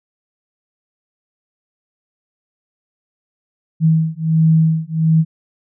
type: beating tone pair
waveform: sine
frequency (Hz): 159.7 / 161.1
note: D#3 / E3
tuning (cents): +45 / -39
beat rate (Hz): 1.4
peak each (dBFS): -14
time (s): 3.8-5.25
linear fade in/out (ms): 50
effects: none